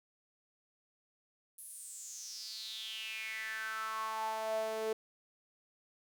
sawtooth tone with high-pass filter sweep, 220 Hz, A3, in tune, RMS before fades -40 dBFS, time 1.58-4.93 s, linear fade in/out 5 ms, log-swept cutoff 11000 to 460 Hz, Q 6.7, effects none

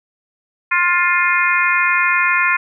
harmonic tone, 352.3 Hz, F4, 15 cents sharp, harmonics 3 / 4 / 5 / 6 / 7, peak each -19 / -19 / -19 / -19 / -19 dBFS, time 0.71-2.57 s, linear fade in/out 10 ms, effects none

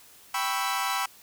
sawtooth chord, C# half-diminished seventh, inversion second, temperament equal, 784 / 987.8 / 1108.7 / 1318.5 Hz, G5 / B5 / C#6 / E6, 0 / 0 / 0 / 0 cents, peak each -28 / -27 / -30 / -28 dBFS, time 0.34-1.06 s, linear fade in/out 5 ms, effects white hiss -53 dBFS RMS until 1.22 s

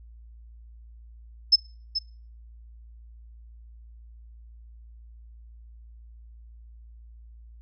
sine tone with echo, 5230 Hz, E8, 15 cents flat, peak -12 dBFS, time 1.52-1.56 s, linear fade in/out 10 ms, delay 430 ms, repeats 1, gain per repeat -11 dB, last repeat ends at 1.99 s, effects noise-tail reverb RT60 0.4 s tail -21 dB re dry + added 57 Hz sine -45 dBFS peak until 7.61 s

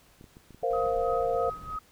clicks, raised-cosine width 3 ms, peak -36 dBFS, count 6, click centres 0.211 / 0.242 / 0.369 / 0.507 / 0.546 / 0.628 s
sine chord, Bb suspended second, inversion none, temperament equal, 466.2 / 523.3 / 698.5 Hz, Bb4 / C5 / F5, 0 / 0 / 0 cents, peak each -29 dBFS, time 0.63-1.5 s, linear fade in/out 5 ms
brown noise, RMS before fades -44 dBFS, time 0.7-1.77 s, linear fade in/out 5 ms
sine tone with tremolo, 1263 Hz, D#6, 26 cents sharp, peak -31 dBFS, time 0.73-1.79 s, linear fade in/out 5 ms, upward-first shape sine, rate 3.1 Hz, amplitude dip 80%
effects pink hiss -60 dBFS RMS until 1.91 s

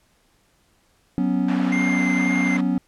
triangle chord, F# suspended fourth, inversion none, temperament equal, 185 / 246.9 / 277.2 Hz, F#3 / B3 / C#4, 0 / 0 / 0 cents, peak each -21 dBFS, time 1.18-2.78 s, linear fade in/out 0 ms
pink band-pass noise, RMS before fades -34 dBFS, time 1.48-2.61 s, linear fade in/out 5 ms, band 690 to 2000 Hz, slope 12 dB/octave
triangle tone with vibrato, 2095 Hz, C7, 2 cents sharp, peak -22 dBFS, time 1.72-2.57 s, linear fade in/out 5 ms, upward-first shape sine, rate 2 Hz, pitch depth 16 cents each way
effects pink hiss -62 dBFS RMS until 2.87 s + low-pass 12000 Hz 12 dB/octave

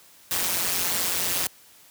white noise with amplitude modulation, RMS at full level -22 dBFS, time 0.31-1.47 s, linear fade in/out 2 ms, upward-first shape sine, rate 178 Hz, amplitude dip 80%, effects white hiss -53 dBFS RMS until 1.9 s + high-pass 60 Hz 12 dB/octave

